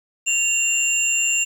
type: tone pair together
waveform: sine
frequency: 2769 / 7267 Hz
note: F7 / A#8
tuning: -15 / -45 cents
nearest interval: octave + perfect fourth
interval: 1670 cents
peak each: -19 dBFS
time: 0.26-1.45 s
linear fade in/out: 20 ms
effects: tanh soft clip ceiling -11 dBFS + 8-bit